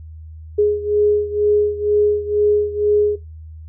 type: beating tone pair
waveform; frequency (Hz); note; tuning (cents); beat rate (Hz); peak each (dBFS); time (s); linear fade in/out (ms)
sine; 416 / 418.1; G#4 / G#4; +3 / +12; 2.1; -15 / -18; 0.58-3.16; 10
effects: noise-tail reverb RT60 0.2 s tail -17 dB re dry + added 79 Hz sine -33 dBFS peak until 3.68 s